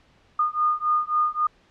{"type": "beating tone pair", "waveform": "sine", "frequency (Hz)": [1221, 1224.7], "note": ["D#6", "D#6"], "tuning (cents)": [-33, -28], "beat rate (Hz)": 3.7, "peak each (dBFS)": -23, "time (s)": [0.39, 1.47], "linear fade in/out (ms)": 5, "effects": ["pink hiss -59 dBFS RMS until 1.7 s", "low-pass 4000 Hz 12 dB/octave"]}